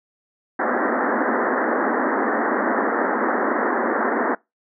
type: band-pass noise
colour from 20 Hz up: pink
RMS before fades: -21 dBFS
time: 0.59-4.35 s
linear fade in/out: 5 ms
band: 220 to 1900 Hz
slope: 96 dB/octave
effects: noise-tail reverb RT60 0.2 s tail -23 dB re dry